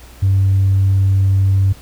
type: tone with tanh clipping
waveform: triangle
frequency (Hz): 96.9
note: G2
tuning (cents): -20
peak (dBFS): -10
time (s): 0.22-1.73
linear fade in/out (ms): 10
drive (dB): 5
effects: added 60 Hz sine -39 dBFS peak until 1.81 s + pink hiss -43 dBFS RMS until 1.81 s